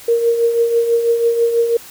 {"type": "tone with tremolo", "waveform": "sine", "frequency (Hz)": 466.2, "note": "A#4", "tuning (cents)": 0, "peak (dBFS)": -9, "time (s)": [0.08, 1.77], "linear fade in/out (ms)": 5, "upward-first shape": "triangle", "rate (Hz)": 6.1, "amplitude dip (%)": 60, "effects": ["white hiss -38 dBFS RMS until 1.9 s"]}